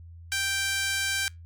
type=tone with high-pass filter; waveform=5% pulse; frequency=784 Hz; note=G5; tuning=in tune; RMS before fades=-28 dBFS; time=0.32-1.28 s; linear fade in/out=0 ms; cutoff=1600 Hz; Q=2.5; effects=added 84 Hz sine -43 dBFS peak until 1.45 s + Opus 48 kbps